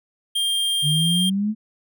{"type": "tone", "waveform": "square", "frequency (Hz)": 3198, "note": "G7", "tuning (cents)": 34, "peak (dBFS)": -20, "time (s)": [0.35, 1.3], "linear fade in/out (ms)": 10}
{"type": "exponential sweep", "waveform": "sine", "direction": "up", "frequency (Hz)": [144.5, 220], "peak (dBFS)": -19, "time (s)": [0.82, 1.55], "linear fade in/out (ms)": 50}
{"effects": []}